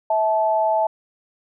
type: tone pair together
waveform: sine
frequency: 649.8 / 869 Hz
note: E5 / A5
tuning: -25 / -22 cents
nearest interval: perfect fourth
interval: 503 cents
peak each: -19 dBFS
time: 0.1-0.87 s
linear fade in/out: 5 ms
effects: none